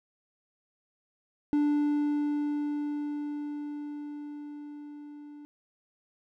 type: tone with level ramp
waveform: triangle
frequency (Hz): 293.7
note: D4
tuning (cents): 0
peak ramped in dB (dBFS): -20 to -42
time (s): 1.53-5.45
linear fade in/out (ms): 0
effects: none